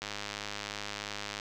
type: click train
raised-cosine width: 0.2 ms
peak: -19 dBFS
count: 143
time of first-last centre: 0.02-1.399 s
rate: 103 Hz
effects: none

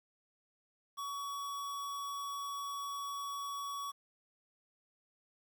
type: tone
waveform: square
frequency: 1127 Hz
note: C#6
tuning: 28 cents sharp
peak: -39 dBFS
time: 0.97-3.92 s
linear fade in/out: 20 ms
effects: 11-bit

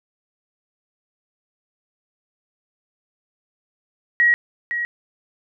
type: tone with echo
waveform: sine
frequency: 1904 Hz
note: A#6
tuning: 36 cents sharp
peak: -12 dBFS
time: 4.2-4.34 s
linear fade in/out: 0 ms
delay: 510 ms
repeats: 1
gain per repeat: -9 dB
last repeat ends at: 4.85 s
effects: none

